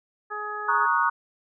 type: harmonic tone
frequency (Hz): 420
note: G#4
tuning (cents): +19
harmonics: 1 / 2 / 3 / 4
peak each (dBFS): -38 / -37 / -32 / -36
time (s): 0.3-0.87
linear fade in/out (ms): 20
type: chord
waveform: sine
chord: D# minor seventh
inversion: second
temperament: equal with one note detuned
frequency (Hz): 932.3 / 1108.7 / 1244.5 / 1468.1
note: A#5 / C#6 / D#6 / F#6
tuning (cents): 0 / 0 / 0 / -14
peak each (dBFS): -25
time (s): 0.68-1.1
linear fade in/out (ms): 10
effects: none